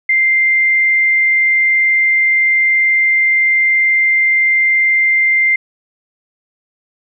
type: tone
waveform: sine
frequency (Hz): 2093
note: C7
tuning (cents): 0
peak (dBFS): -9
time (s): 0.09-5.56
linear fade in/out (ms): 5
effects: none